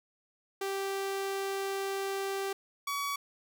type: tone pair in turn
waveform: sawtooth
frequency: 391.1 / 1132.1 Hz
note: G4 / C#6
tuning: -4 / +36 cents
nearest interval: octave + tritone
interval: 1840 cents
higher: second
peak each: -28 dBFS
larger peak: neither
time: 0.61-2.53 / 2.87-3.16 s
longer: first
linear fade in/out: 5 ms
effects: none